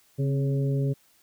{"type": "harmonic tone with a mistuned harmonic", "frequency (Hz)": 138.59, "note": "C#3", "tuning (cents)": 0, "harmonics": [1, 2, 3, 4], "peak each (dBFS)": [-23, -33, -33, -39], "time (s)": [0.18, 0.94], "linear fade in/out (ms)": 20, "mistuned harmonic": 2, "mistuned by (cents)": -60, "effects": ["white hiss -62 dBFS RMS until 1.22 s"]}